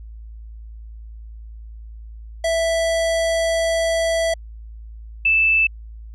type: tone pair in turn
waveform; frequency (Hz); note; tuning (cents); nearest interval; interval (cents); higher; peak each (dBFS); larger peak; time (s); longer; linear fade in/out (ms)
square / sine; 659.3 / 2637; E5 / E7; 0 / 0; 2 octaves; 2400; second; -18 / -13; second; 2.44-4.34 / 5.25-5.67; first; 5
effects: added 55 Hz sine -34 dBFS peak until 6.14 s + resampled to 24000 Hz